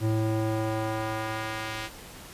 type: tone with band-pass filter sweep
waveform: square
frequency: 110 Hz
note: A2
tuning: in tune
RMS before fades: -29 dBFS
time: 0-1.9 s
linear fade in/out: 50 ms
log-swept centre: 240 to 2900 Hz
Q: 0.74
effects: pink hiss -45 dBFS RMS until 2.33 s + resampled to 32000 Hz